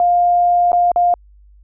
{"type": "tone with dropouts", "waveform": "sine", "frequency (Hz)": 704, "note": "F5", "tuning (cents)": 14, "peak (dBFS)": -10, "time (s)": [0, 1.14], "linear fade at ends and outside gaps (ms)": 1, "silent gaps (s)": [[0.719, 0.73], [0.917, 0.96]], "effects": ["added 50 Hz sine -43 dBFS peak until 1.63 s"]}